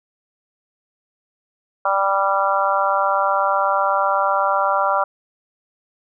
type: harmonic tone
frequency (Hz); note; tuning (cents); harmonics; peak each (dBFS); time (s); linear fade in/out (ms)
196; G3; 0; 3 / 4 / 5 / 6 / 7; -22 / -22 / -22 / -22 / -22; 1.85-5.04; 5
effects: none